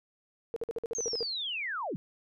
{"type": "tone bursts", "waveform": "sine", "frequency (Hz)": 461.6, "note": "A#4", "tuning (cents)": -17, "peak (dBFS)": -30, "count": 10, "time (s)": [0.54, 1.229], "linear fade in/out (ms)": 0, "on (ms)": 23, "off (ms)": 51}
{"type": "linear sweep", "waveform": "sine", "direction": "down", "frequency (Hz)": [6500, 122.9], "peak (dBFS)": -32, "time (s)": [0.95, 1.96], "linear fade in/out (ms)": 0}
{"effects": []}